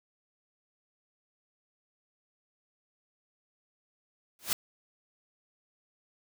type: noise with exponential growth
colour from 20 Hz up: white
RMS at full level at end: -24 dBFS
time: 4.39-4.53 s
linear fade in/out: 1 ms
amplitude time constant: 29 ms
effects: none